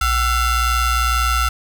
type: ring-modulated tone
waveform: 45% pulse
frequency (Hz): 699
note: F5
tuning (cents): +1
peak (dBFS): -12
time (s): 0.01-1.49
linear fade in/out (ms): 5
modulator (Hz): 638
effects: 8-bit